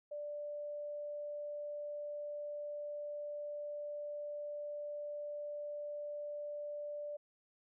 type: tone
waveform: sine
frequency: 588 Hz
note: D5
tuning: 2 cents sharp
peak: -40 dBFS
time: 0.11-7.17 s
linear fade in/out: 10 ms
effects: none